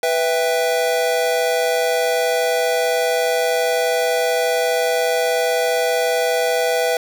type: chord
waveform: square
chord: E minor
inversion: second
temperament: just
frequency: 494.4 / 659.3 / 791.1 Hz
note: B4 / E5 / G5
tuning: +2 / 0 / +16 cents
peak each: -20 / -21 / -25 dBFS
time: 0.03-6.97 s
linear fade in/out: 2 ms
effects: none